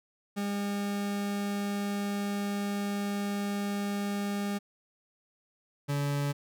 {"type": "tone pair in turn", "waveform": "40% pulse", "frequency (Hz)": [202.3, 143.05], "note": ["G#3", "D3"], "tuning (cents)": [-45, -45], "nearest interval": "tritone", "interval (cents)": 600, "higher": "first", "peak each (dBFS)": [-29, -27], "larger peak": "second", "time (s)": [[0.36, 4.59], [5.88, 6.33]], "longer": "first", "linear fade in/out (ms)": 20, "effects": []}